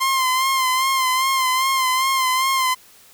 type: tone with vibrato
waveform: sawtooth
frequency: 1046.5 Hz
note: C6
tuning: in tune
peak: -13 dBFS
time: 0-2.75 s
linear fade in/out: 20 ms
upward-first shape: sine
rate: 2.5 Hz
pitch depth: 44 cents each way
effects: white hiss -49 dBFS RMS until 3.13 s